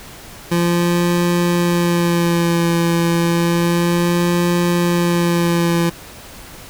25% pulse tone with vibrato, 171.7 Hz, F3, 29 cents flat, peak -10 dBFS, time 0.51-5.9 s, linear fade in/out 10 ms, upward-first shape sine, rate 0.31 Hz, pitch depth 26 cents each way, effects pink hiss -37 dBFS RMS until 6.69 s

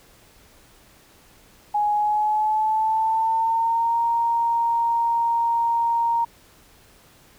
sine tone with pitch glide, 834 to 930.7 Hz, G#5 to A#5, +7 to -3 cents, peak -18 dBFS, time 1.74-6.25 s, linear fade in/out 10 ms, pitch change +190 cents, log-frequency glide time 1.93-3.98 s, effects pink hiss -53 dBFS RMS until 7.38 s

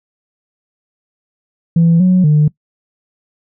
sine tone with pitch steps, 167.1 / 183.6 / 150.5 Hz, E3 / F#3 / D3, +24 / -13 / +43 cents, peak -5 dBFS, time 1.76-2.48 s, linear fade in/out 5 ms, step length 240 ms, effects noise-tail reverb RT60 0.1 s tail -22 dB re dry + tanh soft clip ceiling -4 dBFS

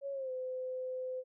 sine tone with pitch glide, 555 to 511.9 Hz, C#5 to C5, +2 to -38 cents, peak -36 dBFS, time 0.01-1.24 s, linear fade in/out 50 ms, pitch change -140 cents, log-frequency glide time 0.12-0.31 s, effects none

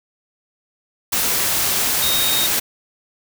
sine tone in noise, 3729 Hz, A#7, in tune, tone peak -20 dBFS, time 2.02-2.47 s, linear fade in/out 10 ms, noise white, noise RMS -19 dBFS, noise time 1.12-2.6 s, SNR -4 dB, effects none

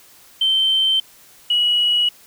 sine tone pair in turn, 3108 / 2919 Hz, G7 / F#7, -16 / -24 cents, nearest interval minor second, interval 108 cents, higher first, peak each -13 dBFS, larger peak neither, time 0.41-1 / 1.5-2.09 s, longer neither, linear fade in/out 5 ms, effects tanh soft clip ceiling -9 dBFS + white hiss -48 dBFS RMS until 2.26 s

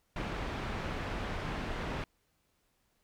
pink low-pass noise, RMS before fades -37 dBFS, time 0.16-2.04 s, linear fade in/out 2 ms, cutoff 2500 Hz, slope 12 dB/octave, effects pink hiss -75 dBFS RMS until 3.03 s

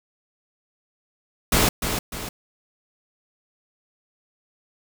pink noise with echo, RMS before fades -18 dBFS, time 1.52-1.69 s, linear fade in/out 5 ms, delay 300 ms, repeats 2, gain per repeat -7 dB, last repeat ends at 2.29 s, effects none

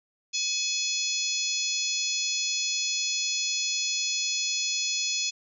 harmonic tone, 848 Hz, G#5, 36 cents sharp, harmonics 3 / 4 / 5 / 6 / 7 / 8, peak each -33 / -33 / -33 / -33 / -33 / -33 dBFS, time 0.33-5.31 s, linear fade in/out 20 ms, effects none

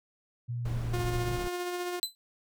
sine tone with pitch glide, 119.9 to 117.09 Hz, A#2 to A#2, +49 to +8 cents, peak -31 dBFS, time 0.48-1.38 s, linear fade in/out 20 ms, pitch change -41 cents, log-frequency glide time 0.58-0.9 s
brown noise, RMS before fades -36 dBFS, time 0.65-1.48 s, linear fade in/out 5 ms
sawtooth tone with tremolo, 355.7 Hz, F4, 32 cents sharp, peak -27 dBFS, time 0.93-2 s, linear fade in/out 10 ms, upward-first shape sine, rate 15 Hz, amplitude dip 30%
sawtooth tone with exponential decay, 4028 Hz, B7, 33 cents sharp, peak -22 dBFS, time 2.03-2.15 s, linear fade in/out 0 ms, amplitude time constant 24 ms
effects none

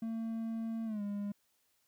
triangle tone with pitch glide, 225.9 to 203.6 Hz, A3 to G#3, +46 to -34 cents, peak -33 dBFS, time 0.02-1.32 s, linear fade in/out 5 ms, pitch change -180 cents, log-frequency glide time 0.85-1.02 s, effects white hiss -75 dBFS RMS until 1.87 s

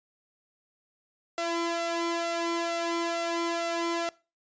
sawtooth tone with flanger, 337.7 Hz, E4, 42 cents sharp, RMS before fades -30 dBFS, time 1.38-4.09 s, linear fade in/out 0 ms, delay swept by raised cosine 1.5 to 2.06 ms, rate 2.2 Hz, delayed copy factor +0.65, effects noise-tail reverb RT60 0.3 s tail -21 dB re dry + resampled to 16000 Hz

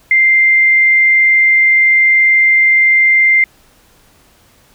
sine tone, 2093 Hz, C7, in tune, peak -6 dBFS, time 0.11-3.44 s, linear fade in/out 2 ms, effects pink hiss -49 dBFS RMS until 4.74 s

